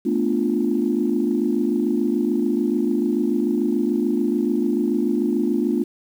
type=chord; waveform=sine; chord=B half-diminished seventh; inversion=third; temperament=equal; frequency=220 / 246.9 / 293.7 / 349.2 Hz; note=A3 / B3 / D4 / F4; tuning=0 / 0 / 0 / 0 cents; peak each=-23 dBFS; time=0.05-5.84 s; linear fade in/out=10 ms; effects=tanh soft clip ceiling -8 dBFS + 8-bit